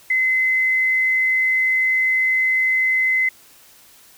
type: tone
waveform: sine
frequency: 2047 Hz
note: C7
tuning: 38 cents flat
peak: -15 dBFS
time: 0.1-3.29 s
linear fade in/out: 5 ms
effects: white hiss -49 dBFS RMS until 4.17 s

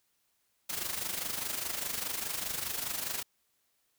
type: noise with amplitude modulation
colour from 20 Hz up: white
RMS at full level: -33 dBFS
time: 0.69-3.23 s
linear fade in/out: 10 ms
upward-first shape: sine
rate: 24.9 Hz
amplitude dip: 65%
effects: white hiss -75 dBFS RMS until 3.98 s

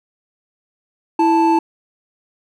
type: tone pair together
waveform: triangle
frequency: 329.6 / 879.4 Hz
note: E4 / A5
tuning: 0 / -1 cents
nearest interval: octave + perfect fourth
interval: 1699 cents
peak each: -12 dBFS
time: 1.19-1.59 s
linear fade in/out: 5 ms
effects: none

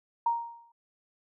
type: tone with exponential decay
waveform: sine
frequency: 934 Hz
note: A#5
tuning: 3 cents sharp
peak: -21 dBFS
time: 0.26-0.72 s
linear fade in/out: 5 ms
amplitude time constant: 99 ms
effects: none

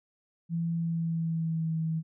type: tone with pitch glide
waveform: sine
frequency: 167.3 to 160.95 Hz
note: E3 to E3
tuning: +26 to -41 cents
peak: -27 dBFS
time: 0.49-2.03 s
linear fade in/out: 50 ms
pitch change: -67 cents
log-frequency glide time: 0.73-1.77 s
effects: none

